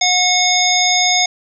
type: harmonic tone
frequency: 726 Hz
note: F#5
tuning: 33 cents flat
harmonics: 1 / 3 / 5 / 7 / 9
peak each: -18 / -18 / -18 / -18 / -18 dBFS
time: 0.01-1.26 s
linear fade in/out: 5 ms
effects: none